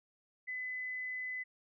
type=tone; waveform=sine; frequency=2012 Hz; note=B6; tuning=32 cents sharp; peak=-37 dBFS; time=0.47-1.44 s; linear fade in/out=20 ms; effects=none